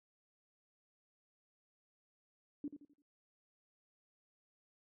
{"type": "tone with echo", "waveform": "sine", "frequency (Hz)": 289.9, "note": "D4", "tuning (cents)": -22, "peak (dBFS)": -37, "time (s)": [2.64, 2.68], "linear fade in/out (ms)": 2, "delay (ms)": 85, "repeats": 4, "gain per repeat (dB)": -9, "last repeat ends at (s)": 3.02, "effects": ["noise-tail reverb RT60 0.2 s tail -23 dB re dry"]}